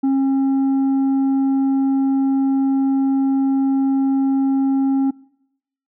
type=tone with tanh clipping; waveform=triangle; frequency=270.4 Hz; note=C#4; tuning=43 cents flat; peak=-15 dBFS; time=0.03-5.11 s; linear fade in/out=10 ms; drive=9 dB; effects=noise-tail reverb RT60 0.8 s tail -24 dB re dry